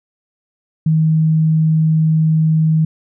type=tone; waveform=sine; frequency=158.3 Hz; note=D#3; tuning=30 cents sharp; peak=-10 dBFS; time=0.86-2.85 s; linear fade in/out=5 ms; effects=none